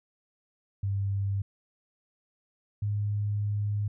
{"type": "tone pair in turn", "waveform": "sine", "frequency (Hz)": [99, 103.39], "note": ["G2", "G#2"], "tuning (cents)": [18, -7], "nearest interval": "minor second", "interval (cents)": 75, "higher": "second", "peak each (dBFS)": -26, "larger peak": "neither", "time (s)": [[0.83, 1.42], [2.82, 3.88]], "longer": "second", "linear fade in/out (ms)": 5, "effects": []}